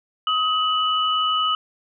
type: tone pair together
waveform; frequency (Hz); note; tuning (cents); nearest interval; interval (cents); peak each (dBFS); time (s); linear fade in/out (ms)
sine; 1262 / 2963; D#6 / F#7; +24 / +2; octave + minor third; 1478; -20 / -22; 0.27-1.55; 2
effects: none